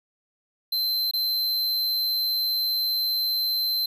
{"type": "tone with dropouts", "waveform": "square", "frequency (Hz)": 4095, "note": "C8", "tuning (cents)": -38, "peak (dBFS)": -23, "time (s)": [0.72, 3.86], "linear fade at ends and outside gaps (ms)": 5, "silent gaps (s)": [1.112, 1.135], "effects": []}